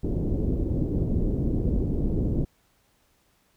pink low-pass noise, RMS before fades -25 dBFS, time 0.03-2.45 s, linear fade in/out 10 ms, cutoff 400 Hz, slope 24 dB/octave, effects pink hiss -66 dBFS RMS until 3.56 s

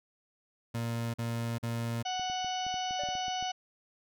30% pulse tone bursts, 116.54 Hz, A#2, in tune, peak -29 dBFS, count 3, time 0.74-2.028 s, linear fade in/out 10 ms, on 400 ms, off 44 ms
harmonic tone, 740 Hz, F#5, in tune, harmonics 1 / 2 / 3 / 4 / 5 / 6 / 7 / 8, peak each -33 / -46 / -47 / -38 / -49 / -48 / -50 / -44 dBFS, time 2.05-3.52 s, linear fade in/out 10 ms
clicks, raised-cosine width 3 ms, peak -35 dBFS, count 11, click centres 2.196 / 2.299 / 2.446 / 2.666 / 2.742 / 2.909 / 3.036 / 3.088 / 3.153 / 3.282 / 3.426 s
triangle tone with exponential decay, 587.3 Hz, D5, in tune, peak -32 dBFS, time 2.99-3.35 s, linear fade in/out 5 ms, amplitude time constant 78 ms
effects none

